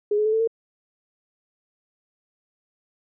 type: tone with pitch steps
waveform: sine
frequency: 415.3 / 424.8 / 434.4 / 444.3 / 454.5 Hz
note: G#4 / G#4 / A4 / A4 / A#4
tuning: 0 / +39 / -22 / +17 / -44 cents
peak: -18 dBFS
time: 0.11-0.475 s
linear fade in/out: 5 ms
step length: 73 ms
effects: none